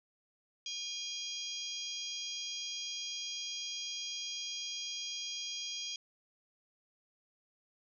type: harmonic tone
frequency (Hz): 812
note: G#5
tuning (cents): -39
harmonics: 3 / 4 / 5 / 6 / 7 / 8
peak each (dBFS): -49 / -41 / -53 / -44 / -47 / -47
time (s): 0.66-5.96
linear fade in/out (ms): 2
effects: none